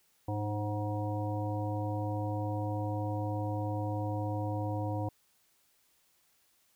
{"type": "harmonic tone with a mistuned harmonic", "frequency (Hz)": 105.2, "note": "G#2", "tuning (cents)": 23, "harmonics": [1, 3, 5, 7, 9], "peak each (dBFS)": [-33, -38, -40, -41, -43], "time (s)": [0.28, 5.09], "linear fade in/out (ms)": 5, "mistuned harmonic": 3, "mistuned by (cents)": -41, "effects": ["white hiss -70 dBFS RMS until 6.75 s"]}